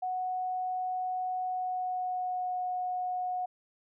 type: tone with pitch glide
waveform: sine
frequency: 738 to 729.9 Hz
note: F#5 to F#5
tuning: -5 to -24 cents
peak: -30 dBFS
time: 0.02-3.46 s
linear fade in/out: 10 ms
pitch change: -19 cents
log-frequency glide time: 1.44-2.57 s
effects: none